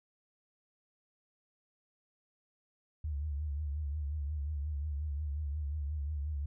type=tone with vibrato; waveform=sine; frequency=73.7 Hz; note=D2; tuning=7 cents sharp; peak=-33 dBFS; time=3.04-6.46 s; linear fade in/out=5 ms; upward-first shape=triangle; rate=5.6 Hz; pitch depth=110 cents each way; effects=none